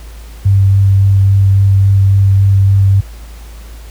sine tone with vibrato, 98 Hz, G2, in tune, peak -5 dBFS, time 0.45-3.01 s, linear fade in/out 10 ms, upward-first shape sine, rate 3.6 Hz, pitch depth 10 cents each way, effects added 55 Hz sine -28 dBFS peak until 3.9 s + pink hiss -40 dBFS RMS until 3.9 s

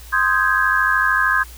sine chord, Ab major seventh, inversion first, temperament equal, 1046.5 / 1244.5 / 1568 / 1661.2 Hz, C6 / Eb6 / G6 / Ab6, 0 / 0 / 0 / 0 cents, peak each -21 / -22 / -19 / -18 dBFS, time 0.12-1.44 s, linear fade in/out 20 ms, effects added 59 Hz sine -37 dBFS peak until 1.57 s + white hiss -43 dBFS RMS until 1.57 s

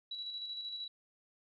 sine tone with tremolo, 3918 Hz, B7, 15 cents flat, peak -38 dBFS, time 0.11-0.88 s, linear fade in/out 5 ms, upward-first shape square, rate 13 Hz, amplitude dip 35%, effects none

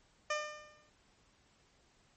15% pulse tone with exponential decay, 602 Hz, D5, 43 cents sharp, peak -24 dBFS, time 0.3-0.9 s, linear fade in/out 5 ms, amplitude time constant 130 ms, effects pink hiss -69 dBFS RMS until 2.16 s + MP3 32 kbps

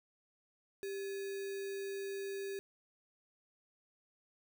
sine tone with sample-and-hold, 393.5 Hz, G4, 7 cents sharp, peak -38 dBFS, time 0.83-2.59 s, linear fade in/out 0 ms, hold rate 2100 Hz, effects none

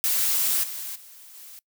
blue noise with level steps, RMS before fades -23 / -34 / -47 / -44 dBFS, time 0.04-1.59 s, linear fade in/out 0 ms, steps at 0.63 / 0.95 / 1.34 s, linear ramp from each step 10 ms, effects noise-tail reverb RT60 0.1 s tail -23 dB re dry

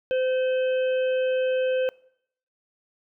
harmonic tone, 515 Hz, C5, 28 cents flat, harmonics 1 / 3 / 5 / 6, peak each -21 / -36 / -38 / -41 dBFS, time 0.11-1.89 s, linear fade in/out 0 ms, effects noise-tail reverb RT60 0.7 s tail -24 dB re dry

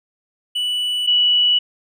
triangle / sine tone pair in turn, 2960 / 2948 Hz, F#7 / F#7, 0 / -7 cents, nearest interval unison, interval 7 cents, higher first, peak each -17 / -12 dBFS, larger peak second, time 0.55-1.07 / 1.07-1.59 s, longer neither, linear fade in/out 10 ms, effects none

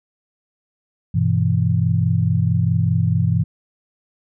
sine chord, E minor, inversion first, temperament just, 98.89 / 123.61 / 164.81 Hz, G2 / B2 / E3, +16 / +2 / 0 cents, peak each -19 dBFS, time 1.14-3.44 s, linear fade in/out 10 ms, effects none

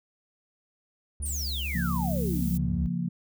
triangle tone with vibrato, 70.8 Hz, C#2, 37 cents sharp, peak -29 dBFS, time 1.2-2.86 s, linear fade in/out 0 ms, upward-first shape square, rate 4.6 Hz, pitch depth 9 cents each way
sine exponential sweep, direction down, 10000 to 61.74 Hz, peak -32 dBFS, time 1.22-2.88 s, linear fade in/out 10 ms
violet noise, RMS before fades -40 dBFS, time 1.25-2.58 s, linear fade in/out 10 ms
sine chord, Bb minor, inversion first, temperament just, 139.85 / 174.81 / 233.1 Hz, Db3 / F3 / Bb3, +16 / +2 / 0 cents, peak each -34 / -28 / -34 dBFS, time 1.74-3.09 s, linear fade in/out 10 ms
effects none

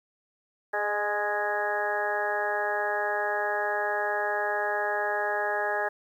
harmonic tone with a mistuned harmonic, 207.7 Hz, G#3, in tune, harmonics 2 / 3 / 4 / 5 / 6 / 7 / 8 / 9, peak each -34 / -32 / -31 / -41 / -38 / -42 / -30 / -39 dBFS, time 0.73-5.89 s, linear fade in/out 10 ms, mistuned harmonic 3, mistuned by -23 cents, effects 10-bit

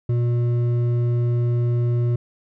sine tone with hard clipping, 120 Hz, B2, 49 cents flat, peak -19 dBFS, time 0.09-2.16 s, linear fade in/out 5 ms, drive 7 dB, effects none

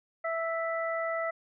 harmonic tone, 659.3 Hz, E5, in tune, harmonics 1 / 2 / 3, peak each -31 / -35 / -36 dBFS, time 0.24-1.31 s, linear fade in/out 10 ms, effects none

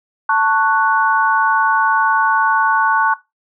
sine chord, F# minor, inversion first, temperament just, 888 / 1110 / 1480 Hz, A5 / C#6 / F#6, +16 / +2 / 0 cents, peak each -16 dBFS, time 0.29-3.14 s, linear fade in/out 5 ms, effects noise-tail reverb RT60 0.2 s tail -17 dB re dry

